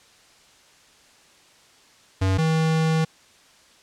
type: tone pair in turn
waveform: square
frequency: 95.1 / 159.94 Hz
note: F#2 / D#3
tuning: +48 / +48 cents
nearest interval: major sixth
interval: 900 cents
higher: second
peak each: -19 dBFS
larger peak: neither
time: 2.21-2.38 / 2.38-3.05 s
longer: second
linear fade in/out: 10 ms
effects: white hiss -54 dBFS RMS until 3.82 s + low-pass 7000 Hz 12 dB/octave